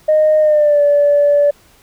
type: tone with pitch glide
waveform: sine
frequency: 617 to 579 Hz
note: D#5 to D5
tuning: -15 to -25 cents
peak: -7 dBFS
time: 0.08-1.51 s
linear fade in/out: 10 ms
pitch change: -110 cents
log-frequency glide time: 0.4-0.82 s
effects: tanh soft clip ceiling -4 dBFS + pink hiss -49 dBFS RMS until 1.82 s